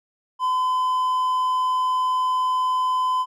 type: tone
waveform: triangle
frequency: 1017 Hz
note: C6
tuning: 50 cents flat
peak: -17 dBFS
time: 0.39-3.26 s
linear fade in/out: 50 ms
effects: none